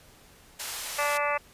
white band-pass noise, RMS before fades -36 dBFS, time 0.59-1.18 s, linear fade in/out 10 ms, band 580 to 11000 Hz, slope 12 dB/octave
harmonic tone, 291 Hz, D4, 16 cents flat, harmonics 2 / 3 / 4 / 5 / 6 / 7 / 8 / 9, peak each -30 / -32 / -30 / -36 / -37 / -33 / -38 / -35 dBFS, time 0.98-1.38 s, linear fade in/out 10 ms
effects pink hiss -55 dBFS RMS until 1.53 s + resampled to 32000 Hz

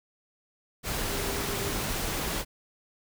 sine tone in noise, 401 Hz, G4, 39 cents sharp, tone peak -37 dBFS, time 1.08-1.77 s, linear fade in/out 50 ms, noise pink, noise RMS -31 dBFS, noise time 0.83-2.45 s, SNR -9 dB, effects none

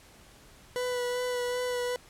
40% pulse tone with vibrato, 493.9 Hz, B4, in tune, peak -28 dBFS, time 0.76-1.96 s, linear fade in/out 0 ms, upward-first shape sine, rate 2.6 Hz, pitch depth 17 cents each way, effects pink hiss -55 dBFS RMS until 2.09 s + low-pass 12000 Hz 12 dB/octave

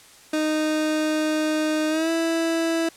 30% pulse tone with pitch glide, 309.1 to 329.4 Hz, D#4 to E4, -11 to -1 cents, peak -18 dBFS, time 0.33-2.89 s, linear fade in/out 5 ms, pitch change +110 cents, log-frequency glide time 1.89-2.1 s, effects white hiss -49 dBFS RMS until 2.96 s + low-pass 10000 Hz 12 dB/octave

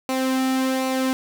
sawtooth tone with flanger, 261.6 Hz, C4, in tune, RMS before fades -22 dBFS, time 0.09-1.13 s, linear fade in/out 0 ms, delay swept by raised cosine 0.59 to 1.99 ms, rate 1.3 Hz, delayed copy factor -0.5, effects none

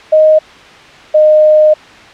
sine tone pair in turn, 622.3 / 614.1 Hz, D#5 / D#5, 0 / -23 cents, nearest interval unison, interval 23 cents, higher first, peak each -3 dBFS, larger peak neither, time 0.12-0.39 / 1.14-1.74 s, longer second, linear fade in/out 10 ms, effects white hiss -35 dBFS RMS until 2.13 s + low-pass 3000 Hz 12 dB/octave

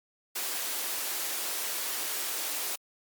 white high-pass noise, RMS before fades -33 dBFS, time 0.35-2.76 s, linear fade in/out 10 ms, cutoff 290 Hz, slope 24 dB/octave, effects Opus 48 kbps

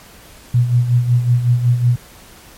sine tone with tremolo, 121.8 Hz, B2, 24 cents flat, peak -8 dBFS, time 0.54-1.96 s, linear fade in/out 5 ms, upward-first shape sine, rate 5.4 Hz, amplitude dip 65%, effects pink hiss -42 dBFS RMS until 2.57 s + MP3 64 kbps

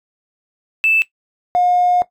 triangle tone pair in turn, 2637 / 716 Hz, E7 / F5, 0 / +43 cents, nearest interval octave + major seventh, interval 2257 cents, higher first, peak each -8 dBFS, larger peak neither, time 0.84-1.02 / 1.55-2.02 s, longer second, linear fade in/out 0 ms, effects noise-tail reverb RT60 0.1 s tail -18 dB re dry + tanh soft clip ceiling -8 dBFS

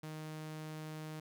sawtooth tone, 155.56 Hz, D#3, in tune, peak -39 dBFS, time 0.03-1.2 s, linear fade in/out 5 ms, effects none

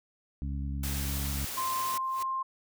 harmonic tone, 69.3 Hz, C#2, in tune, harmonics 1 / 2 / 3 / 4, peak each -32 / -38 / -42 / -44 dBFS, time 0.42-1.45 s, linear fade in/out 0 ms
white noise, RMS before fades -37 dBFS, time 0.83-1.98 s, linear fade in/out 5 ms
sine tone with pitch glide, 1043 to 1056.3 Hz, C6 to C6, -6 to +16 cents, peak -29 dBFS, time 1.57-2.43 s, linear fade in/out 10 ms, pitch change +22 cents, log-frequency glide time 1.69-2.27 s
white noise with exponential growth, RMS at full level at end -39 dBFS, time 1.98-2.23 s, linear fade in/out 5 ms, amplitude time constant 54 ms
effects none

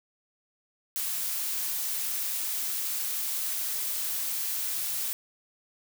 blue noise, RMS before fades -31 dBFS, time 0.96-5.13 s, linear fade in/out 0 ms, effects none

